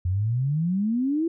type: exponential sweep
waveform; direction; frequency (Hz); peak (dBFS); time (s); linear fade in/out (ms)
sine; up; 86.6 to 341.6; -21; 0.05-1.28; 5
effects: none